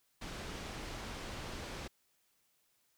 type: low-pass noise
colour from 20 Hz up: pink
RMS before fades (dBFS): -44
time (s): 0.21-1.88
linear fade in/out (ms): 10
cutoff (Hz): 5800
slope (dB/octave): 12
effects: white hiss -75 dBFS RMS until 2.97 s